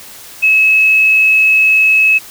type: tone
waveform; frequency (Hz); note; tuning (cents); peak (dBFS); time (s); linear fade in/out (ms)
sine; 2581; E7; -37; -6; 0.42-2.19; 20
effects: white hiss -34 dBFS RMS until 2.3 s